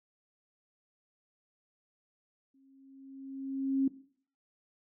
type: tone with exponential growth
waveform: sine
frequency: 270 Hz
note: C#4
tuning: 45 cents flat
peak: -23 dBFS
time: 2.54-3.88 s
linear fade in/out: 5 ms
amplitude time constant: 290 ms
effects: noise-tail reverb RT60 0.5 s tail -17 dB re dry